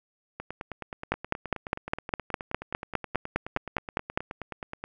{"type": "two click trains", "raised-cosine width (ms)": 0.5, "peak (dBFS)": [-20, -9], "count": [43, 16], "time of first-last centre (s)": [[0.4, 4.84], [1.12, 4.175]], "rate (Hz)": [9.46, 4.91], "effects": []}